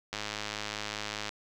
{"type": "click train", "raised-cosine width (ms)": 0.2, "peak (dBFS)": -17, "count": 123, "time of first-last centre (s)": [0.13, 1.292], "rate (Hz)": 105, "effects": []}